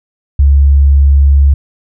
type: tone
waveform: sine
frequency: 69.9 Hz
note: C#2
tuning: 15 cents sharp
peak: -3 dBFS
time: 0.39-1.54 s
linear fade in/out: 5 ms
effects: none